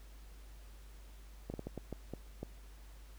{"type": "slowing click train", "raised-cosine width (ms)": 2, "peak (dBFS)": -27, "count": 8, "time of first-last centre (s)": [1.5, 2.43], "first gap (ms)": 39, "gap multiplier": 1.4, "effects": ["added 50 Hz sine -51 dBFS peak until 3.18 s", "pink hiss -63 dBFS RMS until 3.18 s"]}